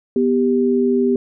sine tone pair together, 246.4 / 394.5 Hz, B3 / G4, -4 / +11 cents, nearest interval minor sixth, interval 815 cents, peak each -16 dBFS, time 0.16-1.16 s, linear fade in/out 2 ms, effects none

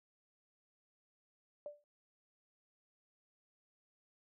sine tone with exponential decay, 587.3 Hz, D5, in tune, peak -39 dBFS, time 1.66-1.84 s, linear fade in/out 1 ms, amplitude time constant 38 ms, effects none

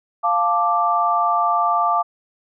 sine chord, D minor, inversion first, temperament equal, 698.5 / 880 / 1174.7 Hz, F5 / A5 / D6, 0 / 0 / 0 cents, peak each -20 / -22 / -18 dBFS, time 0.23-2.03 s, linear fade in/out 20 ms, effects none

